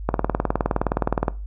click train, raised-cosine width 1 ms, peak -5 dBFS, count 24, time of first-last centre 0.09-1.282 s, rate 19.3 Hz, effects noise-tail reverb RT60 0.3 s tail -19 dB re dry + added 50 Hz sine -29 dBFS peak until 1.46 s

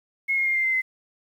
sine tone with pitch steps, 2168 / 2144 / 2121 / 2098 / 2075 / 2052 Hz, C#7 / C7 / C7 / C7 / C7 / C7, -39 / +42 / +23 / +4 / -15 / -34 cents, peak -20 dBFS, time 0.28-0.82 s, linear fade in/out 20 ms, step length 90 ms, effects 9-bit

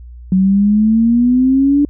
sine exponential sweep, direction up, 185 to 291.7 Hz, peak -8 dBFS, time 0.32-1.85 s, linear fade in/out 2 ms, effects added 60 Hz sine -31 dBFS peak until 1.89 s

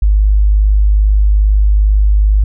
sine tone, 51.2 Hz, G#1, 24 cents flat, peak -6 dBFS, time 0.02-2.44 s, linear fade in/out 5 ms, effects none

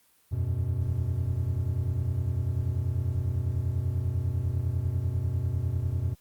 triangle chord, E suspended second, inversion none, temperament equal, 82.41 / 92.5 / 123.47 Hz, E2 / F#2 / B2, 0 / 0 / 0 cents, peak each -30 / -27 / -28 dBFS, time 0.31-6.15 s, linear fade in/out 20 ms, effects white hiss -64 dBFS RMS until 6.2 s + Opus 32 kbps

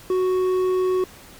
triangle tone with hard clipping, 370 Hz, F#4, in tune, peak -19 dBFS, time 0.1-1.04 s, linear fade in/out 2 ms, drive 9 dB, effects pink hiss -45 dBFS RMS until 1.39 s + MP3 96 kbps

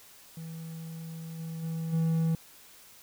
triangle tone with level steps, 162.9 Hz, E3, 20 cents flat, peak -36 / -33 / -29 / -22 dBFS, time 0.37-2.35 s, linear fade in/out 2 ms, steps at 1.38 / 1.62 / 1.92 s, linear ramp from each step 20 ms, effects white hiss -54 dBFS RMS until 3.02 s

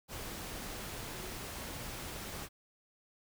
sine tone in noise, 370 Hz, F#4, in tune, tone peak -50 dBFS, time 1.13-1.35 s, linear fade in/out 50 ms, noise pink, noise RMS -43 dBFS, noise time 0.08-2.49 s, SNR -10 dB, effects none

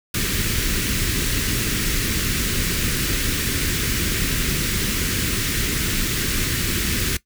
pink band-stop noise, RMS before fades -22 dBFS, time 0.14-7.17 s, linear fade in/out 5 ms, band 390 to 1500 Hz, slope 24 dB/octave, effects noise-tail reverb RT60 0.1 s tail -17 dB re dry

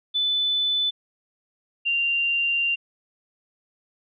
sine tone pair in turn, 3500 / 2778 Hz, A7 / F7, -10 / -10 cents, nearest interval major third, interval 400 cents, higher first, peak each -20 dBFS, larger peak neither, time 0.14-0.91 / 1.85-2.76 s, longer second, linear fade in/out 20 ms, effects none

